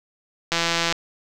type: click train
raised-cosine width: 0.2 ms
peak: -4 dBFS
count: 69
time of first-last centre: 0.52-0.925 s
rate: 168 Hz
effects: none